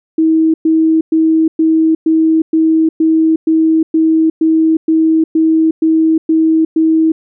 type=tone bursts; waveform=sine; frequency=320.3 Hz; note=E4; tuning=50 cents flat; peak=-7 dBFS; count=15; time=0.18-7.12 s; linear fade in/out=5 ms; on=360 ms; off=110 ms; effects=none